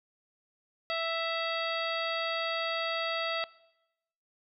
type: harmonic tone with a mistuned harmonic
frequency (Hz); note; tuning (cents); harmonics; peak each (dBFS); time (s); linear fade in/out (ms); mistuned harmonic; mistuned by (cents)
660; E5; +2; 1 / 2 / 3 / 4 / 5 / 6 / 7; -33 / -36 / -38 / -39 / -40 / -41 / -41; 0.9-3.44; 0; 6; -78
effects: noise-tail reverb RT60 0.9 s tail -21 dB re dry